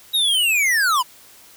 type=linear sweep; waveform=square; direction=down; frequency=3836 to 938 Hz; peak=-16 dBFS; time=0.13-1.03 s; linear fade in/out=20 ms; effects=white hiss -47 dBFS RMS until 1.56 s